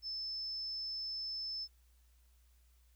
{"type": "tone", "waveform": "sine", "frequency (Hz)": 5260, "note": "E8", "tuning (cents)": -5, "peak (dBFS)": -38, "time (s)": [0.02, 1.68], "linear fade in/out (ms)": 50, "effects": ["added 60 Hz sine -64 dBFS peak until 2.95 s", "white hiss -75 dBFS RMS until 2.95 s"]}